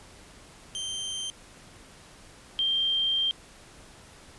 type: tone pair in turn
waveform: sawtooth / sine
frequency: 3136 / 3171 Hz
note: G7 / G7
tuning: 0 / +19 cents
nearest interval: unison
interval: 19 cents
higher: second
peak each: -28 / -23 dBFS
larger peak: second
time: 0.75-1.3 / 2.59-3.31 s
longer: second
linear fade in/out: 0 ms
effects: pink hiss -51 dBFS RMS until 4.38 s + resampled to 24000 Hz